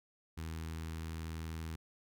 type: tone with notch filter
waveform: sawtooth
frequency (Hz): 80.7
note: E2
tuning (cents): -36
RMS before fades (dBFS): -42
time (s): 0.37-1.76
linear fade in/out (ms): 10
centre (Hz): 600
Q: 1.1
effects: none